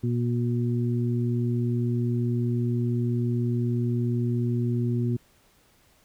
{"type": "harmonic tone", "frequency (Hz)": 120, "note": "B2", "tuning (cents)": -49, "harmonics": [1, 2, 3], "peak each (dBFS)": [-24, -28, -33], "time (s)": [0.03, 5.17], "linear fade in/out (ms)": 10, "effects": ["pink hiss -61 dBFS RMS until 6.04 s"]}